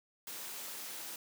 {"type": "high-pass noise", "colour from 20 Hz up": "white", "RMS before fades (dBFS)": -44, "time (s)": [0.27, 1.16], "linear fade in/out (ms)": 2, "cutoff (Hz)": 210, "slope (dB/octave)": 12, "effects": []}